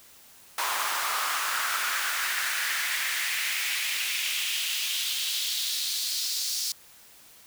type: noise with high-pass filter sweep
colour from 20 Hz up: pink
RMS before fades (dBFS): -29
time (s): 0.58-6.72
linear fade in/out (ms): 2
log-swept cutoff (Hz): 1000 to 5000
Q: 2.6
effects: white hiss -53 dBFS RMS until 7.46 s